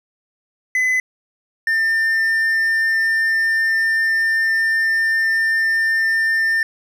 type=tone pair in turn; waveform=triangle; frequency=2019 / 1798.7 Hz; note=B6 / A6; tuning=+38 / +38 cents; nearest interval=major second; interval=200 cents; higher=first; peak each=-13 / -13 dBFS; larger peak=neither; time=0.75-1 / 1.67-6.63 s; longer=second; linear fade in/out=2 ms; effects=none